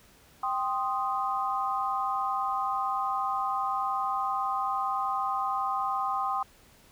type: chord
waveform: sine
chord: C minor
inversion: second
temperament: equal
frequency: 784 / 1046.5 / 1244.5 Hz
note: G5 / C6 / Eb6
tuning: 0 / 0 / 0 cents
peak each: -31 dBFS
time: 0.43-6.43 s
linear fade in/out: 5 ms
effects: pink hiss -58 dBFS RMS until 6.91 s